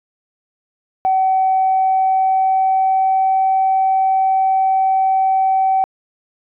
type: tone with pitch glide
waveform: sine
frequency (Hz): 760 to 765.3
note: F#5 to G5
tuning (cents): +46 to -42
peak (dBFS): -11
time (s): 1.05-5.84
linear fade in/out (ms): 0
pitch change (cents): +12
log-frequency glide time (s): 1.53-3.5
effects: tanh soft clip ceiling -7 dBFS